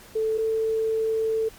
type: tone pair in turn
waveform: sine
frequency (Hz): 440 / 443.8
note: A4 / A4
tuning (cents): 0 / +15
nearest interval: unison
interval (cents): 15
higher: second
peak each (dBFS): -21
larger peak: neither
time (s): 0.15-0.38 / 0.38-1.49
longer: second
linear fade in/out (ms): 10
effects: pink hiss -48 dBFS RMS until 1.58 s + MP3 96 kbps